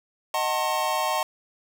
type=chord; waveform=square; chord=D# diminished seventh; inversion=none; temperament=just; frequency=622.3 / 746.7 / 896 / 1075.3 Hz; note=D#5 / F#5 / A5 / C6; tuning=0 / +16 / +31 / +47 cents; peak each=-30 / -30 / -29 / -29 dBFS; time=0.34-1.23 s; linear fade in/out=2 ms; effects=none